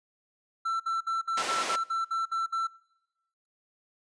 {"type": "tone bursts", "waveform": "triangle", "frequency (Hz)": 1340, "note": "E6", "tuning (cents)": 28, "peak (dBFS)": -25, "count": 10, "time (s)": [0.65, 2.672], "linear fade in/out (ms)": 10, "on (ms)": 150, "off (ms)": 58}
{"type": "band-pass noise", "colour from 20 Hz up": "pink", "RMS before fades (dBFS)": -33, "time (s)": [1.37, 1.76], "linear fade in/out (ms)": 5, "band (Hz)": [510, 7600], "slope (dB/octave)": 12}
{"effects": ["noise-tail reverb RT60 1.0 s tail -23 dB re dry", "resampled to 22050 Hz"]}